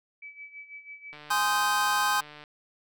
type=tone with tremolo; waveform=sine; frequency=2297 Hz; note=D7; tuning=39 cents flat; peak=-39 dBFS; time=0.22-1.17 s; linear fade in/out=5 ms; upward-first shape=sine; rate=6.1 Hz; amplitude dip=75%
type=click train; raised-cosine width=0.3 ms; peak=-30 dBFS; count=196; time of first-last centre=1.13-2.439 s; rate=149 Hz
type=chord; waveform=square; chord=Ab major seventh; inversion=none; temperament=just; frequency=830.6 / 1038.3 / 1245.9 / 1557.4 Hz; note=Ab5 / C6 / Eb6 / G6; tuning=0 / -14 / +2 / -12 cents; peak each=-30 / -29 / -31 / -29 dBFS; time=1.3-2.21 s; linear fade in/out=10 ms
effects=none